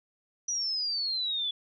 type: exponential sweep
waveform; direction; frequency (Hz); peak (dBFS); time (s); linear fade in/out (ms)
sine; down; 5900 to 3413; -28; 0.48-1.51; 5
effects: none